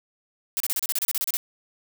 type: noise bursts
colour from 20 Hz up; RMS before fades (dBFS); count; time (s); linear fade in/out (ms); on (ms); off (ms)
blue; -25; 13; 0.57-1.37; 0; 32; 32
effects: none